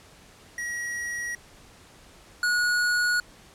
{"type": "tone pair in turn", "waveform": "square", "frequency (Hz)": [1909, 1453.8], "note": ["A#6", "F#6"], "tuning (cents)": [41, -31], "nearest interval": "perfect fourth", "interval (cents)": 472, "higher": "first", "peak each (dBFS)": [-30, -22], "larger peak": "second", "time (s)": [[0.58, 1.35], [2.43, 3.2]], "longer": "neither", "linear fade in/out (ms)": 2, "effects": ["pink hiss -52 dBFS RMS until 3.54 s", "low-pass 10000 Hz 12 dB/octave"]}